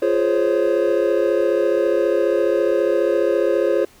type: chord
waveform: triangle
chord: Db major seventh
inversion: first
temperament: just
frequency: 346.5 / 415.8 / 519.7 / 554.4 Hz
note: F4 / Ab4 / C5 / Db5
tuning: -14 / +2 / -12 / 0 cents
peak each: -19 dBFS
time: 0.02-3.85 s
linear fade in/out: 5 ms
effects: pink hiss -50 dBFS RMS until 4 s